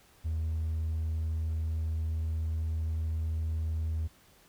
triangle tone, 79.9 Hz, D#2, 47 cents sharp, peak -26 dBFS, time 0.24-4.08 s, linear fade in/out 20 ms, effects tanh soft clip ceiling -24 dBFS + pink hiss -61 dBFS RMS until 4.48 s

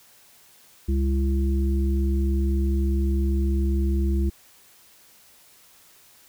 harmonic tone, 67.6 Hz, C#2, 43 cents flat, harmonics 1 / 3 / 5, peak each -20 / -29 / -30 dBFS, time 0.88-4.3 s, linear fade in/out 10 ms, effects white hiss -54 dBFS RMS until 6.28 s

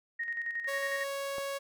sine tone with tremolo, 1864.7 Hz, A#6, in tune, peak -31 dBFS, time 0.19-1.04 s, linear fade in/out 10 ms, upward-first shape square, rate 11 Hz, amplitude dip 50%
sawtooth tone, 554.4 Hz, C#5, in tune, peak -30 dBFS, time 0.67-1.59 s, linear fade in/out 20 ms
click, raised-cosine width 1 ms, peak -29 dBFS, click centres 1.383 s
effects none

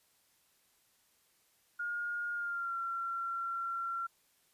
sine tone with pitch glide, 1424 to 1365.2 Hz, F6 to F6, +33 to -40 cents, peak -34 dBFS, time 1.79-4.07 s, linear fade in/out 10 ms, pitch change -73 cents, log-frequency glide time 2.33-2.77 s, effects white hiss -71 dBFS RMS until 4.53 s + resampled to 32000 Hz

